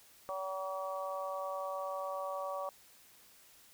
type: harmonic tone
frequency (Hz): 190.1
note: F#3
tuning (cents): +47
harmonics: 3 / 4 / 5 / 6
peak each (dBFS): -39 / -44 / -46 / -41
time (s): 0.29-2.69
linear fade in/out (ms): 0
effects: white hiss -61 dBFS RMS until 3.73 s